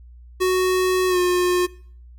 square tone with pitch glide, 370 to 358.6 Hz, F#4 to F4, 0 to +46 cents, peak -17 dBFS, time 0.4-1.67 s, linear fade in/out 20 ms, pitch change -54 cents, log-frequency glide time 1.08-1.18 s, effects noise-tail reverb RT60 0.5 s tail -22 dB re dry + added 60 Hz sine -41 dBFS peak until 2.18 s

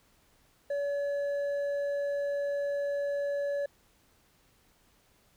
sine tone with hard clipping, 569 Hz, C#5, 45 cents sharp, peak -30 dBFS, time 0.7-3.66 s, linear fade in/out 5 ms, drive 4 dB, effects pink hiss -66 dBFS RMS until 5.36 s

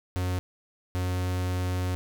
45% pulse tone pair in turn, 91 / 91 Hz, F#2 / F#2, -28 / -28 cents, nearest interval unison, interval 0 cents, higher neither, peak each -26 dBFS, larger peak neither, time 0.16-0.39 / 0.95-1.95 s, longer second, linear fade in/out 0 ms, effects none

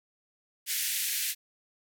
white band-pass noise, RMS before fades -31 dBFS, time 0.66-1.35 s, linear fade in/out 50 ms, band 1700 to 16000 Hz, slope 48 dB/octave, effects none

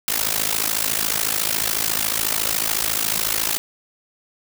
white noise with amplitude modulation, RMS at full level -18 dBFS, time 0.08-3.58 s, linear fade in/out 0 ms, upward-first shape sine, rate 54 Hz, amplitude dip 90%, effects none

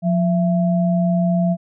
sine tone pair together, 177.2 / 669 Hz, F3 / E5, +25 / +25 cents, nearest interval octave + major seventh, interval 2300 cents, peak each -15 / -22 dBFS, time 0.02-1.57 s, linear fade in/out 50 ms, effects none

